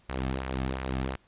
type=tone with flanger; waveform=sawtooth; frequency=65.41 Hz; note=C2; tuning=in tune; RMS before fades=-32 dBFS; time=0.09-1.16 s; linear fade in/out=0 ms; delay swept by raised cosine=0.21 to 2.11 ms; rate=2.8 Hz; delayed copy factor=-0.55; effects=pink hiss -64 dBFS RMS until 1.27 s + resampled to 8000 Hz